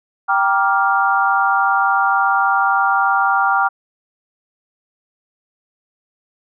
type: chord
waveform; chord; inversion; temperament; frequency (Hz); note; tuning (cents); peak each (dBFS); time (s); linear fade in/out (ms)
sine; G minor seventh; none; equal with one note detuned; 784 / 947.5 / 1174.7 / 1396.9; G5 / Bb5 / D6 / F6; 0 / +28 / 0 / 0; -17 / -21 / -19 / -17; 0.28-3.69; 20
effects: none